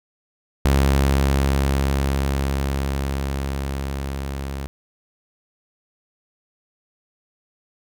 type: tone with level ramp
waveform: sawtooth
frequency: 68.5 Hz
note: C#2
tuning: 20 cents flat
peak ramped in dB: -10 to -23 dBFS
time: 0.65-4.67 s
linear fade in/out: 0 ms
effects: none